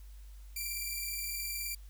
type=beating tone pair; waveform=5% pulse; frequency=2349 / 2368 Hz; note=D7 / D7; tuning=0 / +14 cents; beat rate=19 Hz; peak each=-27 / -32 dBFS; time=0.56-1.75 s; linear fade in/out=5 ms; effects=added 50 Hz sine -47 dBFS peak until 1.89 s + white hiss -65 dBFS RMS until 1.89 s